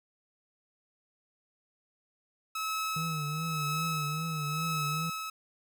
sawtooth tone with tremolo, 1293 Hz, E6, 34 cents flat, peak -27 dBFS, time 2.55-5.3 s, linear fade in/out 5 ms, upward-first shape sine, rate 1 Hz, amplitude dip 45%
triangle tone with vibrato, 155.56 Hz, D#3, in tune, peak -31 dBFS, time 2.96-5.1 s, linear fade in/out 5 ms, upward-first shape triangle, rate 2.5 Hz, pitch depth 110 cents each way
effects none

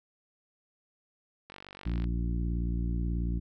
click train, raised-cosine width 0.3 ms, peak -29 dBFS, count 27, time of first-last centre 1.5-2.042 s, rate 48 Hz
harmonic tone, 58.4 Hz, A#1, 4 cents sharp, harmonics 1 / 2 / 3 / 4 / 5 / 6, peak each -29 / -37 / -36 / -44 / -42 / -48 dBFS, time 1.85-3.4 s, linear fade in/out 20 ms
effects none

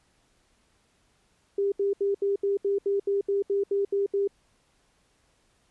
sine tone bursts, 398.8 Hz, G4, 30 cents sharp, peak -22 dBFS, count 13, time 1.58-4.276 s, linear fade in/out 5 ms, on 140 ms, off 73 ms, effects pink hiss -67 dBFS RMS until 5.7 s + resampled to 24000 Hz

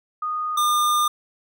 sine / square tone pair in turn, 1235 / 1207.5 Hz, D#6 / D6, -13 / +48 cents, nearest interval unison, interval 39 cents, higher first, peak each -23 / -18 dBFS, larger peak second, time 0.22-0.57 / 0.57-1.08 s, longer second, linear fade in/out 5 ms, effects none

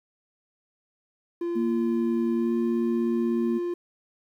triangle tone with pitch glide, 343.7 to 349.5 Hz, F4 to F4, -28 to +1 cents, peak -24 dBFS, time 1.41-3.74 s, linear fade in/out 5 ms, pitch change +29 cents, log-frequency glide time 2.36-2.53 s
sine tone, 233.1 Hz, A#3, in tune, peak -24 dBFS, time 1.55-3.59 s, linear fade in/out 20 ms
effects 10-bit

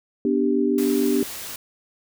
sine chord, G major, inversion first, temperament equal, 246.9 / 293.7 / 392 Hz, B3 / D4 / G4, 0 / 0 / 0 cents, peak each -22 dBFS, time 0.25-1.23 s, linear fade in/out 2 ms
white noise, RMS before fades -34 dBFS, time 0.78-1.56 s, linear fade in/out 2 ms
effects none

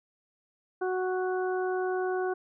harmonic tone, 370 Hz, F#4, in tune, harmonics 1 / 2 / 3 / 4, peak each -28 / -34 / -41 / -38 dBFS, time 0.81-2.34 s, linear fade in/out 10 ms, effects none

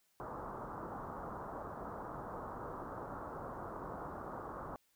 white low-pass noise, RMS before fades -45 dBFS, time 0.2-4.76 s, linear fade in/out 0 ms, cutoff 1300 Hz, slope 48 dB/octave, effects white hiss -75 dBFS RMS until 4.95 s

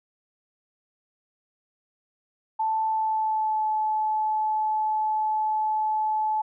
sine tone with pitch glide, 880 to 863.4 Hz, A5 to A5, 0 to -33 cents, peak -22 dBFS, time 2.59-6.42 s, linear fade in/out 10 ms, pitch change -33 cents, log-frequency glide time 2.83-3.67 s, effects none

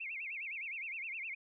sine tone with vibrato, 2388 Hz, D7, 28 cents sharp, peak -39 dBFS, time 0-1.35 s, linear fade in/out 10 ms, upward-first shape sine, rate 9.7 Hz, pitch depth 230 cents each way, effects none

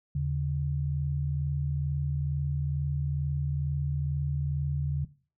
sine tone pair together, 79.6 / 141.83 Hz, D#2 / C#3, +40 / +40 cents, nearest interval minor seventh, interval 1000 cents, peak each -32 / -27 dBFS, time 0.15-5.05 s, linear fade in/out 5 ms, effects noise-tail reverb RT60 0.4 s tail -18 dB re dry

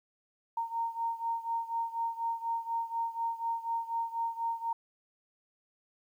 sine beating tone pair, 920 / 924.1 Hz, A#5 / A#5, -23 / -15 cents, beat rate 4.1 Hz, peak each -33 / -36 dBFS, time 0.57-4.73 s, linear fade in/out 5 ms, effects 11-bit

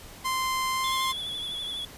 sawtooth tone with pitch glide, 1042 to 1051.1 Hz, C6 to C6, -7 to +8 cents, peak -22 dBFS, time 0.24-1.13 s, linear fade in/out 20 ms, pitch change +15 cents, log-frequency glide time 0.69-0.91 s
triangle tone with vibrato, 3414 Hz, G#7, 47 cents sharp, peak -30 dBFS, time 0.84-1.85 s, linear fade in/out 2 ms, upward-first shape sine, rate 12 Hz, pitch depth 40 cents each way
effects pink hiss -46 dBFS RMS until 1.97 s + resampled to 32000 Hz

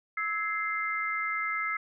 sine tone cluster, 1302 / 1673 / 2085 Hz, E6 / G#6 / C7, -22 / +12 / -7 cents, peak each -32 / -38 / -31 dBFS, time 0.17-1.77 s, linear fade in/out 5 ms, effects none

